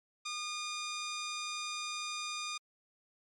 10% pulse tone, 1217 Hz, D#6, 39 cents flat, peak -28 dBFS, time 0.25-2.58 s, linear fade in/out 10 ms, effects low-pass 8000 Hz 12 dB/octave + MP3 96 kbps

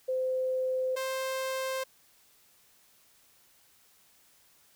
sine / sawtooth tone pair in turn, 516 / 525.9 Hz, C5 / C5, -24 / +9 cents, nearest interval unison, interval 33 cents, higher second, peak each -27 dBFS, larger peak neither, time 0.08-0.96 / 0.96-1.84 s, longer neither, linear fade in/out 10 ms, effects white hiss -63 dBFS RMS until 4.75 s

